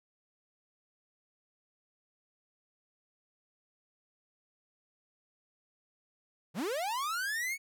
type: linear sweep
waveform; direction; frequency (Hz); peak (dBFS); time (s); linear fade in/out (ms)
45% pulse; up; 130.81 to 2257; -32; 6.54-7.58; 50
effects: none